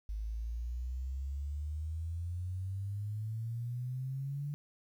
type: exponential sweep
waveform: sine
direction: up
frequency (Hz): 51.91 to 146.83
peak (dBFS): -35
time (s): 0.09-4.54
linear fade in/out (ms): 0
effects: 11-bit